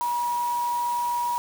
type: tone in noise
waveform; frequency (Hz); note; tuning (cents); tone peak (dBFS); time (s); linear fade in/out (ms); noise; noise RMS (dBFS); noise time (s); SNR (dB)
sine; 961; B5; -48; -23; 0.01-1.38; 0; white; -40; 0.01-1.38; +14
effects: none

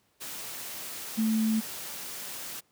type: tone in noise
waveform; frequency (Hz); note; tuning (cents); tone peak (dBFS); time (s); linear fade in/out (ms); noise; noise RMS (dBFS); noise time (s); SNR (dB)
sine; 220.5; A3; +4; -23; 1.17-1.61; 20; white; -39; 0.2-2.61; +13
effects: pink hiss -69 dBFS RMS until 2.71 s + high-pass 100 Hz 12 dB/octave

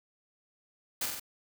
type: noise with echo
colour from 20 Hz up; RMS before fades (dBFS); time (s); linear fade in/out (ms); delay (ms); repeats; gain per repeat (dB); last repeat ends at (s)
white; -32; 1.01-1.06; 5; 46; 3; -3; 1.198
effects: none

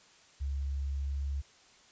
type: tone with pitch glide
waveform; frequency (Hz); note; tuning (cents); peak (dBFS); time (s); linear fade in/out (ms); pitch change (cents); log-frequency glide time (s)
sine; 69.3 to 69.7; C#2 to C#2; 0 to +10; -31; 0.4-1.42; 20; +10; 0.97-1.2
effects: white hiss -60 dBFS RMS until 1.91 s + resampled to 16000 Hz

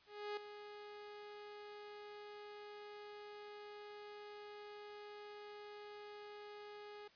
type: tone with ADSR envelope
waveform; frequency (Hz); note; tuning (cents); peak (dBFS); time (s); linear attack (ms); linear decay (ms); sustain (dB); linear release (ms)
sawtooth; 415.3; G#4; 0; -36; 0.06-7.08; 310; 4; -11; 6
effects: white hiss -67 dBFS RMS until 7.15 s + resampled to 11025 Hz

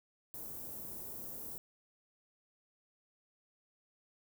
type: band-stop noise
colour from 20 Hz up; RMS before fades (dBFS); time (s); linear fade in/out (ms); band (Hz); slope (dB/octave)
white; -45; 0.34-1.58; 0; 500 to 16000; 12
effects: none

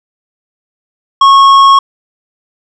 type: tone with tanh clipping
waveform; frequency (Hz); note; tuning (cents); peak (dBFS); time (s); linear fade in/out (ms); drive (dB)
triangle; 1096; C#6; -20; -3; 1.21-1.79; 5; 13
effects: none

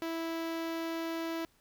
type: tone with notch filter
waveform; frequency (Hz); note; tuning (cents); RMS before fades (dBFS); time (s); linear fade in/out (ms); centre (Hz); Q
sawtooth; 329; E4; -3; -36; 0.02-1.45; 0; 8500; 0.94
effects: pink hiss -68 dBFS RMS until 1.6 s

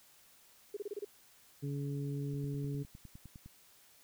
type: tone bursts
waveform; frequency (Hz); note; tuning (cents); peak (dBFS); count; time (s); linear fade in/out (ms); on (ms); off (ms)
sine; 409.8; G#4; -23; -36; 6; 0.74-1.048; 5; 28; 28
type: harmonic tone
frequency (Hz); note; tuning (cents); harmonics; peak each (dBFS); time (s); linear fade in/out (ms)
141.5; C#3; +36; 1 / 2 / 3; -36 / -42 / -46; 1.62-2.84; 20
type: click train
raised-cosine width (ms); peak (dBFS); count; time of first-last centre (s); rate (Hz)
5; -38; 12; 2.34-3.46; 9.82
effects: white hiss -63 dBFS RMS until 4.03 s

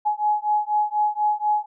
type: beating tone pair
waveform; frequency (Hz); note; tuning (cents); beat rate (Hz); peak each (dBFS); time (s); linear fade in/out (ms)
sine; 840 / 844.1; G#5 / G#5; +19 / +28; 4.1; -22 / -22; 0.05-1.66; 20
effects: none

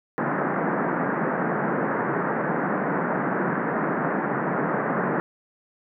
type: band-pass noise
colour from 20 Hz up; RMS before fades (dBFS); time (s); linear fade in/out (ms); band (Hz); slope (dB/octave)
pink; -25; 0.18-5.2; 0; 150 to 1800; 48
effects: none

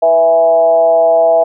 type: tone with frequency modulation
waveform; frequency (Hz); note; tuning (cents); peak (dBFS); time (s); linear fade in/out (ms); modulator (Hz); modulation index
sine; 659.3; E5; 0; -6; 0.02-1.44; 10; 167; 0.62
effects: none

